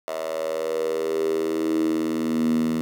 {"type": "tone with high-pass filter sweep", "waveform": "10% pulse", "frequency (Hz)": 80, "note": "D#2", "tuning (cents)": 49, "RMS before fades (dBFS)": -24, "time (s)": [0.08, 2.81], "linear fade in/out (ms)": 0, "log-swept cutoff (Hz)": [650, 210], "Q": 7.3, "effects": []}